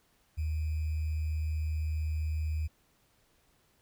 sine tone with sample-and-hold, 77.78 Hz, D#2, in tune, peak -29 dBFS, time 0.37-2.68 s, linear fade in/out 20 ms, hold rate 2450 Hz, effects pink hiss -69 dBFS RMS until 3.81 s

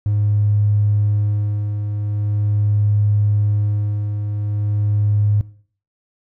triangle tone with tremolo, 103.83 Hz, G#2, in tune, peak -9 dBFS, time 0.06-5.41 s, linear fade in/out 0 ms, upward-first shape sine, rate 0.42 Hz, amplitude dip 65%, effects noise-tail reverb RT60 0.5 s tail -23 dB re dry + tanh soft clip ceiling -10 dBFS

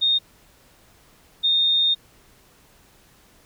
sine tone pair in turn, 3686 / 3667 Hz, A#7 / A#7, -20 / -29 cents, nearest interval unison, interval 9 cents, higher first, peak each -16 dBFS, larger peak neither, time 0.01-0.19 / 1.43-1.95 s, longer second, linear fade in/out 20 ms, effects pink hiss -55 dBFS RMS until 3.45 s

